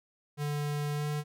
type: tone with pitch glide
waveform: square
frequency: 146.83 to 148.62 Hz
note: D3 to D3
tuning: 0 to +21 cents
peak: -31 dBFS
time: 0.37-1.24 s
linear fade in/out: 50 ms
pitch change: +21 cents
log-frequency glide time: 0.94-1.05 s
effects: none